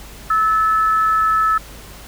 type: tone pair together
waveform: sine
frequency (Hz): 1303 / 1741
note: E6 / A6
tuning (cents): -20 / -19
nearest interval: perfect fourth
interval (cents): 501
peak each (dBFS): -13 / -24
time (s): 0.3-1.58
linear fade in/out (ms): 5
effects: added 50 Hz sine -39 dBFS peak until 2.07 s + pink hiss -39 dBFS RMS until 2.07 s